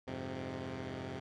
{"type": "chord", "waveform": "10% pulse", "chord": "F minor", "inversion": "none", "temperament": "equal with one note detuned", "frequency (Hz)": [87.31, 102.22, 130.81], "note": ["F2", "Ab2", "C3"], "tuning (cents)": [0, -27, 0], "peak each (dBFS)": [-37, -38, -34], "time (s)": [0.07, 1.2], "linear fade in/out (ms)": 10, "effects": ["low-pass 4000 Hz 12 dB/octave", "AAC 64 kbps"]}